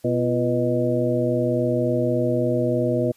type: harmonic tone with a mistuned harmonic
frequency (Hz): 123.47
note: B2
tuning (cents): 0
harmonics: 1 / 2 / 3 / 4 / 5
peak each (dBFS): -25 / -25 / -25 / -25 / -25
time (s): 0.04-3.12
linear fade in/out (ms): 10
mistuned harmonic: 3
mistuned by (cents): -110
effects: white hiss -58 dBFS RMS until 3.16 s + resampled to 32000 Hz